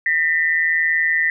sine tone pair together, 1814.8 / 1975.5 Hz, A#6 / B6, -47 / 0 cents, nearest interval minor second, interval 147 cents, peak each -18 dBFS, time 0.06-1.3 s, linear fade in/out 2 ms, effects none

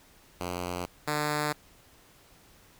5% pulse tone pair in turn, 88.9 / 149.51 Hz, F2 / D3, +31 / +31 cents, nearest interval major sixth, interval 900 cents, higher second, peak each -21 / -16 dBFS, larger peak second, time 0.4-0.86 / 1.07-1.53 s, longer neither, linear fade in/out 10 ms, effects pink hiss -58 dBFS RMS until 2.79 s

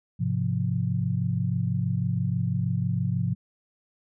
sine chord, F minor, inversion first, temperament just, 104.77 / 130.96 / 174.61 Hz, Ab2 / C3 / F3, +16 / +2 / 0 cents, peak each -28 / -27 / -28 dBFS, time 0.19-3.35 s, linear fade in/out 20 ms, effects none

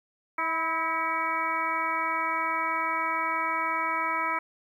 harmonic tone with a mistuned harmonic, 323.1 Hz, E4, 35 cents flat, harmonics 1 / 2 / 3 / 4 / 5 / 6 / 7, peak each -41 / -39 / -30 / -30 / -39 / -36 / -32 dBFS, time 0.38-4.39 s, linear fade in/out 5 ms, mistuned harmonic 3, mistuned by +32 cents, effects 10-bit

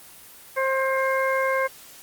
harmonic tone, 531 Hz, C5, 25 cents sharp, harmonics 1 / 2 / 3 / 4, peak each -23 / -26 / -28 / -29 dBFS, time 0.56-1.68 s, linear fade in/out 20 ms, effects white hiss -46 dBFS RMS until 2.02 s + Opus 24 kbps

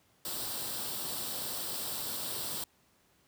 white noise with comb filter, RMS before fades -37 dBFS, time 0.25-2.64 s, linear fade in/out 2 ms, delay 0.23 ms, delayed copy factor +0.6, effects pink hiss -68 dBFS RMS until 3.27 s + high-pass 80 Hz 12 dB/octave

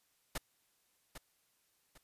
pink noise with echo, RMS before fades -38 dBFS, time 0.35-0.38 s, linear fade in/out 5 ms, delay 800 ms, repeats 2, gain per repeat -10 dB, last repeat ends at 1.98 s, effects white hiss -75 dBFS RMS until 2.03 s + resampled to 32000 Hz

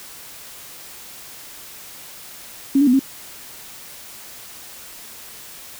sine tone with pitch steps, 273.9 / 288.9 / 247.7 / 269.3 Hz, C#4 / D4 / B3 / C#4, -21 / -28 / +5 / -50 cents, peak -11 dBFS, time 2.75-2.994 s, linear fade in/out 5 ms, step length 61 ms, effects white hiss -39 dBFS RMS until 5.79 s

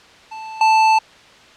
square tone with level steps, 880 Hz, A5, in tune, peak -30 / -11 dBFS, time 0.31-0.99 s, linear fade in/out 10 ms, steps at 0.61 s, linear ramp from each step 2 ms, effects white hiss -45 dBFS RMS until 1.56 s + low-pass 4000 Hz 12 dB/octave

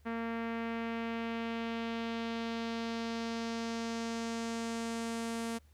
sawtooth tone with low-pass filter sweep, 229.7 Hz, A#3, 25 cents flat, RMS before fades -37 dBFS, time 0.05-5.59 s, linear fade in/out 20 ms, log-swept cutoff 1900 to 10000 Hz, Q 1.5, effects added 74 Hz sine -59 dBFS peak until 5.73 s + pink hiss -71 dBFS RMS until 5.73 s

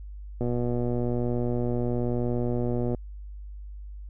click train, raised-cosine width 2 ms, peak -16 dBFS, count 308, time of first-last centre 0.41-2.947 s, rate 121 Hz, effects added 50 Hz sine -37 dBFS peak until 4.09 s

